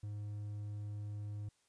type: tone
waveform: triangle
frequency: 103.83 Hz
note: G#2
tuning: in tune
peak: -38 dBFS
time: 0.03-1.49 s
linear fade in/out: 5 ms
effects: white hiss -75 dBFS RMS until 1.68 s + resampled to 22050 Hz